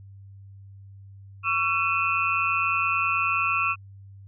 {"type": "tone cluster", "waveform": "sine", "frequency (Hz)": [1120, 1350, 2497, 2666], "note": ["C#6", "E6", "D#7", "E7"], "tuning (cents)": [18, 41, 6, 19], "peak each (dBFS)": -27, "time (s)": [1.43, 3.76], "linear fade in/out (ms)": 50, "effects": ["added 98 Hz sine -43 dBFS peak until 4.27 s"]}